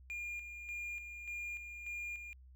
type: tone with tremolo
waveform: triangle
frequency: 2414 Hz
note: D7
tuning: 47 cents sharp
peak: -38 dBFS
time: 0.1-2.33 s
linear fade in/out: 0 ms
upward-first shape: square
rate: 1.7 Hz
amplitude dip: 50%
effects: added 64 Hz sine -55 dBFS peak until 2.55 s

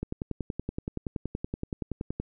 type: click train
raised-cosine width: 3 ms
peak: -18 dBFS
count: 24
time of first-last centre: 0.03-2.2 s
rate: 10.6 Hz
effects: none

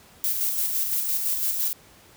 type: noise with tremolo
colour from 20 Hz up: violet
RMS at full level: -24 dBFS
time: 0.24-1.73 s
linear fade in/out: 0 ms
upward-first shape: square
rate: 5.9 Hz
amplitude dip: 35%
effects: pink hiss -52 dBFS RMS until 2.16 s + high-pass 60 Hz 12 dB/octave

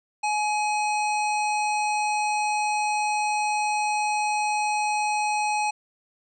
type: harmonic tone with a mistuned harmonic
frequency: 843 Hz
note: G#5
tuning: 26 cents sharp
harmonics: 1 / 3 / 5 / 7 / 9 / 10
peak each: -23 / -29 / -38 / -40 / -41 / -41 dBFS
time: 0.23-5.71 s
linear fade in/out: 10 ms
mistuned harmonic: 7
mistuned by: -29 cents
effects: none

